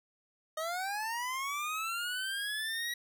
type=linear sweep; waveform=25% pulse; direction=up; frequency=617 to 1925 Hz; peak=-30 dBFS; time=0.57-2.94 s; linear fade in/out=5 ms; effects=none